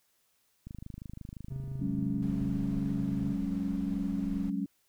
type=click train; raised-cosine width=5 ms; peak=-30 dBFS; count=50; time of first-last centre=0.67-2.569 s; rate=25.8 Hz
type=tone with vibrato; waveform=triangle; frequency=133.3 Hz; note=C3; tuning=33 cents sharp; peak=-34 dBFS; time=1.5-3.34 s; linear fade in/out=10 ms; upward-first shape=sine; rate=1.7 Hz; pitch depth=15 cents each way
type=chord; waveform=sine; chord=F# suspended second; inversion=none; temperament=equal; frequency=185 / 207.7 / 277.2 Hz; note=F#3 / G#3 / C#4; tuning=0 / 0 / 0 cents; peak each=-34 dBFS; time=1.81-4.66 s; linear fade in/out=5 ms
type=noise; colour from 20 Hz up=brown; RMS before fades=-43 dBFS; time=2.22-4.5 s; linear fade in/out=5 ms
effects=white hiss -72 dBFS RMS until 4.88 s